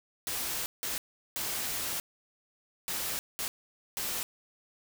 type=noise bursts at uneven times; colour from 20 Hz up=white; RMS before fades=-34 dBFS; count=6; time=0.27-0.66 / 0.83-0.98 / 1.36-2 / 2.88-3.19 / 3.39-3.48 / 3.97-4.23 s; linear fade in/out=0 ms; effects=none